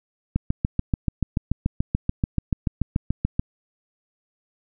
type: click train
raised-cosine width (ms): 5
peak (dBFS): -8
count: 22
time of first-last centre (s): 0.36-3.395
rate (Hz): 6.92
effects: none